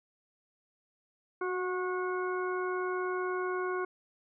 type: harmonic tone with a mistuned harmonic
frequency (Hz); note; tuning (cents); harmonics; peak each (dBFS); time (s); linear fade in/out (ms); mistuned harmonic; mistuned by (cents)
364.1; F#4; -28; 1 / 2 / 3 / 4 / 6; -32 / -43 / -37 / -39 / -49; 1.41-3.85; 5; 1; +18
effects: none